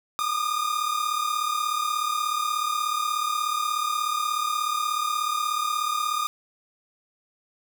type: tone pair together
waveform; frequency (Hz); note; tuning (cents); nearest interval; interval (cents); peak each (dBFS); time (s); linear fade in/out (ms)
45% pulse; 1200 / 1236.6; D6 / D#6; +37 / -11; minor second; 52; -27; 0.19-6.27; 0
effects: none